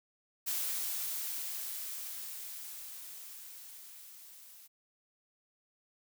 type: noise with level ramp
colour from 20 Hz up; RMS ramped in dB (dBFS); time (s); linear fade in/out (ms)
blue; -34 to -55; 0.46-4.68; 20
effects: none